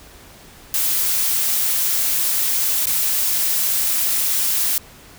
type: noise with dropouts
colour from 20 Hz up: blue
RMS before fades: -19 dBFS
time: 0.74-4.78 s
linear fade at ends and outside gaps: 1 ms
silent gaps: 2.857-2.869 s
effects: pink hiss -44 dBFS RMS until 5.18 s